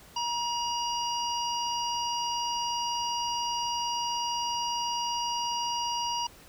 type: harmonic tone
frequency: 952 Hz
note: A#5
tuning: 36 cents sharp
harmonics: 1 / 3 / 5 / 6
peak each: -30 / -35 / -37 / -38 dBFS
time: 0.16-6.27 s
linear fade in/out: 5 ms
effects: pink hiss -53 dBFS RMS until 6.48 s